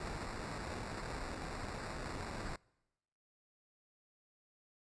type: noise with sample-and-hold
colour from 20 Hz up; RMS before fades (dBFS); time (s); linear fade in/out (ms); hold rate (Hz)
pink; -43; 0-2.56; 2; 3150
effects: noise-tail reverb RT60 1.0 s tail -26 dB re dry + resampled to 22050 Hz